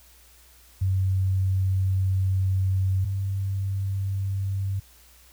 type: tone pair in turn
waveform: sine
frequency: 94.9 / 97.4 Hz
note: F#2 / G2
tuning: +44 / -11 cents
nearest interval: unison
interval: 45 cents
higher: second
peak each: -20 / -24 dBFS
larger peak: first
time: 0.81-3.05 / 3.05-4.8 s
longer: first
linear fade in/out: 10 ms
effects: added 60 Hz sine -55 dBFS peak until 5.32 s + white hiss -55 dBFS RMS until 5.32 s